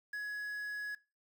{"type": "tone with quantisation", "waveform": "triangle", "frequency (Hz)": 1680, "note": "G#6", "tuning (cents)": 19, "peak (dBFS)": -35, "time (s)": [0.13, 0.95], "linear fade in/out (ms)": 5, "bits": 10, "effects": ["noise-tail reverb RT60 0.3 s tail -21 dB re dry"]}